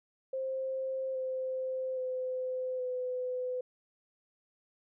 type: tone with pitch steps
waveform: sine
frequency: 527 / 519.1 / 511.4 / 503.8 Hz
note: C5 / C5 / C5 / B4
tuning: +12 / -14 / -40 / +34 cents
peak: -32 dBFS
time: 0.33-3.61 s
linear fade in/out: 5 ms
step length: 820 ms
effects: none